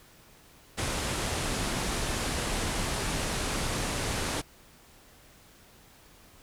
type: low-pass noise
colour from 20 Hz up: pink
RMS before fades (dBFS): -31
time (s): 0.77-4.42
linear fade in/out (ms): 20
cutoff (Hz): 11000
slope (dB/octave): 48
effects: pink hiss -56 dBFS RMS until 6.42 s